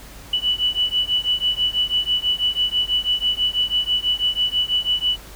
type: beating tone pair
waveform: sine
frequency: 2960 / 2966.1 Hz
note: F#7 / F#7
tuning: 0 / +4 cents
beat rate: 6.1 Hz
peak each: -21 dBFS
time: 0.33-5.17 s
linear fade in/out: 5 ms
effects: added 50 Hz sine -41 dBFS peak until 5.35 s + pink hiss -42 dBFS RMS until 5.35 s

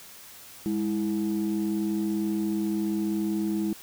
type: tone pair together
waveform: sine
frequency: 205.4 / 326.1 Hz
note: G#3 / E4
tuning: -19 / -19 cents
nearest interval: minor sixth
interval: 800 cents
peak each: -26 dBFS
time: 0.66-3.73 s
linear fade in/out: 0 ms
effects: tanh soft clip ceiling -20 dBFS + white hiss -47 dBFS RMS until 3.82 s

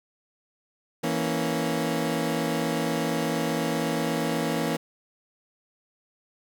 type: chord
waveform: 20% pulse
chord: A# diminished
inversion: second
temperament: equal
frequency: 164.81 / 233.1 / 277.2 Hz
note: E3 / A#3 / C#4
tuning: 0 / 0 / 0 cents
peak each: -24 / -24 / -25 dBFS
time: 1.03-4.77 s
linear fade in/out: 10 ms
effects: none

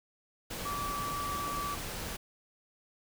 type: tone in noise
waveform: sine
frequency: 1154 Hz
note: D6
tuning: 31 cents flat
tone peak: -34 dBFS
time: 0.65-1.75 s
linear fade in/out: 10 ms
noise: pink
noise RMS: -39 dBFS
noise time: 0.5-2.17 s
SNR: +2 dB
effects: none

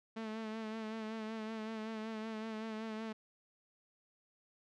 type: tone with vibrato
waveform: sawtooth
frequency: 220 Hz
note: A3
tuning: in tune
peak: -36 dBFS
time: 0.16-3.13 s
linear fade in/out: 10 ms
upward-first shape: sine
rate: 5.3 Hz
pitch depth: 36 cents each way
effects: low-pass 4000 Hz 12 dB/octave

